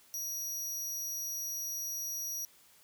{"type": "tone", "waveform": "sawtooth", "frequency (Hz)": 5770, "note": "F#8", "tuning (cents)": -44, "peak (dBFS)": -33, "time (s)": [0.14, 2.45], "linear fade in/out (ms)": 0, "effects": ["white hiss -62 dBFS RMS until 2.83 s"]}